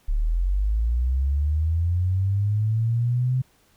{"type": "linear sweep", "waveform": "sine", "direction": "up", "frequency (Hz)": [34.65, 130], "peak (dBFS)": -19, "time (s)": [0.08, 3.42], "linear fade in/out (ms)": 10, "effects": ["pink hiss -61 dBFS RMS until 3.76 s"]}